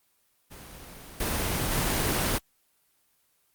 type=noise with level steps; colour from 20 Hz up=pink; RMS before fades=-45 / -28 / -26 dBFS; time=0.5-2.39 s; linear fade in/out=20 ms; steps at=1.2 / 1.71 s; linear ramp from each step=5 ms; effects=white hiss -69 dBFS RMS until 3.54 s + Opus 24 kbps